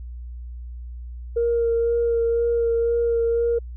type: tone with vibrato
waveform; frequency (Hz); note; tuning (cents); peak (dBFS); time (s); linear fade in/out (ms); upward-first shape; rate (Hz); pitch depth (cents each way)
sine; 466.2; A#4; 0; -17; 1.36-3.59; 10; sine; 2; 14
effects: tanh soft clip ceiling -13 dBFS + added 60 Hz sine -32 dBFS peak until 3.76 s